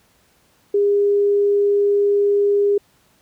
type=tone; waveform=sine; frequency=405.9 Hz; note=G#4; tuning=40 cents flat; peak=-13 dBFS; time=0.74-2.78 s; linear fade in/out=5 ms; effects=pink hiss -58 dBFS RMS until 3.21 s + high-pass 60 Hz 12 dB/octave